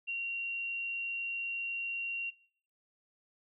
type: tone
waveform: sine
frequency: 2754 Hz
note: F7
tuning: 25 cents flat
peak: -33 dBFS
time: 0.07-2.31 s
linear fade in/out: 20 ms
effects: noise-tail reverb RT60 0.6 s tail -22 dB re dry